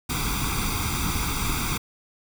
pink noise with comb filter, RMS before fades -26 dBFS, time 0.09-1.78 s, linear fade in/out 10 ms, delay 0.84 ms, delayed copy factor +0.95, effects none

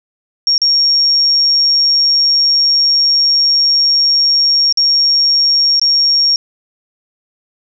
sine tone with dropouts, 5550 Hz, F8, 12 cents flat, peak -8 dBFS, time 0.47-6.36 s, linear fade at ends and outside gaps 1 ms, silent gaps 0.58-0.617 / 4.726-4.773 / 5.796-5.815 s, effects none

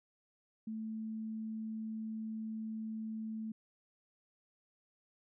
sine tone, 220 Hz, A3, in tune, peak -38 dBFS, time 0.67-3.52 s, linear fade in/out 5 ms, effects none

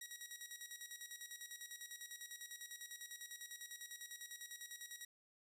10% pulse tone with tremolo, 1910 Hz, A#6, 42 cents sharp, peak -39 dBFS, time 0.01-5.05 s, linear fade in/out 5 ms, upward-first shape square, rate 10 Hz, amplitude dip 65%, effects none

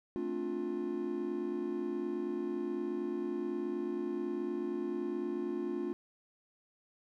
triangle chord, D minor seventh, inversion second, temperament just, 220.2 / 264.3 / 293.7 / 352.4 Hz, A3 / C4 / D4 / F4, +2 / +18 / 0 / +16 cents, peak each -40 / -40 / -38 / -34 dBFS, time 0.16-5.93 s, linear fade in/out 0 ms, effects none

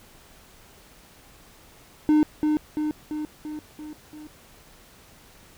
triangle tone with echo, 304.1 Hz, D#4, 40 cents flat, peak -13 dBFS, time 2.09-2.23 s, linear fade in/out 0 ms, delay 340 ms, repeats 6, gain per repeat -4 dB, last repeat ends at 4.27 s, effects pink hiss -52 dBFS RMS until 5.57 s

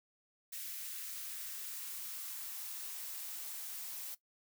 blue noise with high-pass filter sweep, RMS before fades -44 dBFS, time 0.52-4.15 s, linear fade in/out 10 ms, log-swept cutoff 1800 to 540 Hz, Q 1.3, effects noise-tail reverb RT60 0.1 s tail -17 dB re dry

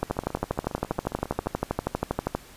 two click trains, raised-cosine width 1 ms, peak -10 / -21 dBFS, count 30 / 21, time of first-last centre 0.03-2.35 / 0.1-1.461 s, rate 12.5 / 14.7 Hz, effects pink hiss -49 dBFS RMS until 2.56 s + resampled to 32000 Hz

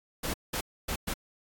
pink noise bursts at uneven times, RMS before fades -32 dBFS, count 4, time 0.23-0.34 / 0.53-0.61 / 0.88-0.96 / 1.07-1.14 s, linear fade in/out 10 ms, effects AAC 64 kbps

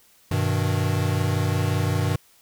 square chord, G augmented, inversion none, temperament equal, 98 / 123.47 / 155.56 Hz, G2 / B2 / D#3, 0 / 0 / 0 cents, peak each -24 / -27 / -27 dBFS, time 0.31-2.16 s, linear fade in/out 5 ms, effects white hiss -57 dBFS RMS until 2.41 s

